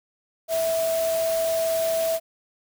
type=tone in noise; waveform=sine; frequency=655 Hz; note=E5; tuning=11 cents flat; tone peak=-21 dBFS; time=0.48-2.2 s; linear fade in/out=50 ms; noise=white; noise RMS=-33 dBFS; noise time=0.48-2.2 s; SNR=+9 dB; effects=none